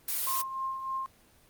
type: noise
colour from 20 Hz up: blue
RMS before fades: -31 dBFS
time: 0.08-0.42 s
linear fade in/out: 5 ms
type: tone with tremolo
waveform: sine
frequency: 1061 Hz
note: C6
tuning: 24 cents sharp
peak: -29 dBFS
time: 0.27-1.06 s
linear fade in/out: 0 ms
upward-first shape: triangle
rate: 3.3 Hz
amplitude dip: 55%
effects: pink hiss -61 dBFS RMS until 1.49 s + Opus 24 kbps